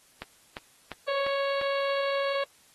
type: click train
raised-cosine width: 0.3 ms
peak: -20 dBFS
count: 5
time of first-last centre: 0.22-1.614 s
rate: 2.87 Hz
type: harmonic tone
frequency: 554.4 Hz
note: C#5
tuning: in tune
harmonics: 1 / 2 / 3 / 4 / 5 / 6 / 7 / 8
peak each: -27 / -33 / -37 / -39 / -41 / -43 / -44 / -45 dBFS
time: 1.08-2.44 s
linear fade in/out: 5 ms
effects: white hiss -60 dBFS RMS until 2.74 s + AAC 32 kbps